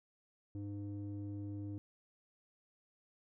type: tone with low-pass filter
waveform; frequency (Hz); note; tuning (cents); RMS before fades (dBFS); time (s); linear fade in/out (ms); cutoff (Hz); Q
square; 101.5; G#2; -39; -43; 0.55-1.78; 0; 330; 2.6
effects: none